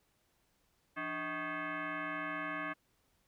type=tone with frequency modulation; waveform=sine; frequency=296.9 Hz; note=D4; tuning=19 cents sharp; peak=-36 dBFS; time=0.96-2.74 s; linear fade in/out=20 ms; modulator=467 Hz; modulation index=4.2; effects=pink hiss -75 dBFS RMS until 3.27 s